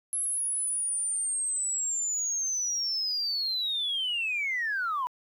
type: linear sweep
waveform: sine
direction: down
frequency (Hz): 11030 to 958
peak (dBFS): -26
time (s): 0.13-5.07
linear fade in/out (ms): 0
effects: tanh soft clip ceiling -23 dBFS + 10-bit